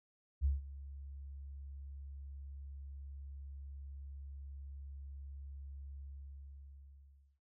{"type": "tone with ADSR envelope", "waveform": "sine", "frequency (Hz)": 69.3, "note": "C#2", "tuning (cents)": 0, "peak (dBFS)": -27, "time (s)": [0.41, 7.4], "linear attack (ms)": 39, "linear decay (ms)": 160, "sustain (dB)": -18, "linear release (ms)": 1400, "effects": []}